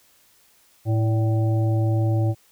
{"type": "harmonic tone with a mistuned harmonic", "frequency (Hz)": 110, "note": "A2", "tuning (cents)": 0, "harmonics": [1, 3, 5, 7], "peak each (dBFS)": [-18, -28, -32, -35], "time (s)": [0.85, 2.35], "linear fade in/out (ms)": 50, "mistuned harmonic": 5, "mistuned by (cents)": 68, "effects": ["white hiss -58 dBFS RMS until 2.51 s"]}